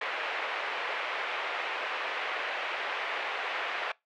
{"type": "band-pass noise", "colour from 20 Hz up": "white", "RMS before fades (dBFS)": -34, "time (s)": [0.01, 3.92], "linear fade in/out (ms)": 5, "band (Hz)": [460, 2600], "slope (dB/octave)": 24, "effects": ["noise-tail reverb RT60 0.2 s tail -23 dB re dry"]}